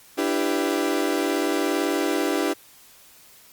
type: chord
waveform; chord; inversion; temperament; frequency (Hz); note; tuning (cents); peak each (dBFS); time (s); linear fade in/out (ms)
35% pulse; E minor seventh; third; equal with one note detuned; 293.7 / 334.4 / 392 / 493.9; D4 / E4 / G4 / B4; 0 / +25 / 0 / 0; -24 / -25 / -25 / -29; 0.17-2.54; 20
effects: white hiss -51 dBFS RMS until 3.52 s + Opus 48 kbps